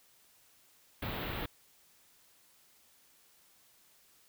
pink band-stop noise, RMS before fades -38 dBFS, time 1.02-1.46 s, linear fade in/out 5 ms, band 4000 to 14000 Hz, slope 48 dB/octave, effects white hiss -65 dBFS RMS until 4.28 s

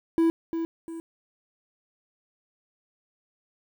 triangle tone with echo, 329.7 Hz, E4, in tune, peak -16 dBFS, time 0.18-0.3 s, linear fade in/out 0 ms, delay 350 ms, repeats 2, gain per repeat -8 dB, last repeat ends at 1 s, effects 9-bit

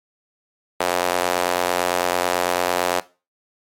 sawtooth tone with high-pass filter, 89 Hz, F2, 33 cents sharp, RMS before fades -21 dBFS, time 0.8-3 s, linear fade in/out 5 ms, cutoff 570 Hz, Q 1.4, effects noise-tail reverb RT60 0.3 s tail -18 dB re dry + MP3 64 kbps

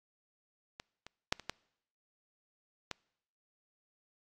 clicks, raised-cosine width 0.2 ms, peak -26 / -30 / -11 / -29 / -17 / -19 dBFS, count 6, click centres 0.799 / 1.066 / 1.325 / 1.397 / 1.496 / 2.913 s, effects noise-tail reverb RT60 0.8 s tail -26 dB re dry + AAC 48 kbps

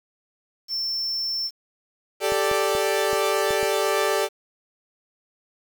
triangle tone, 5380 Hz, E8, 34 cents sharp, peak -23 dBFS, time 0.68-1.51 s, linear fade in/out 50 ms
sawtooth chord, G suspended second, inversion none, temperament equal, 392 / 440 / 587.3 Hz, G4 / A4 / D5, 0 / 0 / 0 cents, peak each -21 dBFS, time 2.2-4.29 s, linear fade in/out 50 ms
clicks, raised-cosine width 3 ms, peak -23 dBFS, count 6, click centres 2.321 / 2.514 / 2.751 / 3.131 / 3.507 / 3.63 s
effects 8-bit

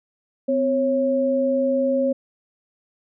sine tone pair together, 256.7 / 547 Hz, C4 / C#5, -33 / -23 cents, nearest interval octave + minor second, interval 1310 cents, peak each -22 / -19 dBFS, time 0.48-2.13 s, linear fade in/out 10 ms, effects none

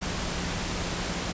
sine tone in noise, 176.8 Hz, F3, 22 cents sharp, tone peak -37 dBFS, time 0.01-1.33 s, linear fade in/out 20 ms, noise pink, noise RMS -31 dBFS, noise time 0.01-1.33 s, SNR -9 dB, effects resampled to 16000 Hz

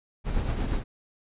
brown noise with tremolo, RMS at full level -25 dBFS, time 0.24-0.84 s, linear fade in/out 50 ms, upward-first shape triangle, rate 8.6 Hz, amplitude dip 50%, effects resampled to 8000 Hz

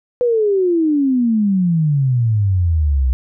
sine exponential sweep, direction down, 498.6 to 61.6 Hz, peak -12 dBFS, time 0.21-3.13 s, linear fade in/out 0 ms, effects none

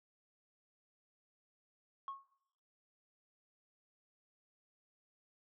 sine tone with exponential decay, 1093 Hz, C#6, 25 cents flat, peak -36 dBFS, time 2.08-2.28 s, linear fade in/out 1 ms, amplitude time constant 43 ms, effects noise-tail reverb RT60 0.8 s tail -19 dB re dry + tanh soft clip ceiling -37 dBFS

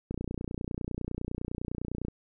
click train, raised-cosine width 3 ms, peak -21 dBFS, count 60, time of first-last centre 0.11-2.083 s, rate 29.9 Hz, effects none

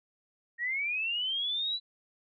sine linear sweep, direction up, 1854 to 3990 Hz, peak -29 dBFS, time 0.58-1.8 s, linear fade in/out 50 ms, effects none

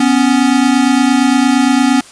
square tone pair together, 248.5 / 277.2 Hz, B3 / C#4, +11 / 0 cents, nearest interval major second, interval 189 cents, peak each -12 dBFS, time 0-2.01 s, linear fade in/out 5 ms, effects white hiss -38 dBFS RMS until 2.11 s + resampled to 22050 Hz

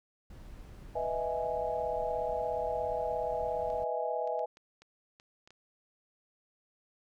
brown noise, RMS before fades -48 dBFS, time 0.3-3.84 s, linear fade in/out 2 ms
sine chord, E major seventh, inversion second, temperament equal, 493.9 / 622.3 / 659.3 / 830.6 Hz, B4 / D#5 / E5 / G#5, 0 / 0 / 0 / 0 cents, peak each -36 dBFS, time 0.95-4.46 s, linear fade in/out 10 ms
clicks, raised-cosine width 0.2 ms, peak -38 dBFS, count 8, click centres 3.702 / 4.275 / 4.393 / 4.571 / 4.82 / 5.199 / 5.475 / 5.506 s
effects none

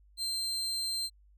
35% pulse tone, 4138 Hz, C8, 20 cents flat, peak -30 dBFS, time 0.17-1.1 s, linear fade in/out 50 ms, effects added 50 Hz sine -58 dBFS peak until 1.37 s

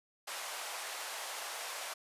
pink band-pass noise, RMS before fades -42 dBFS, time 0.27-1.94 s, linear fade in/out 10 ms, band 600 to 13000 Hz, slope 24 dB/octave, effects resampled to 32000 Hz

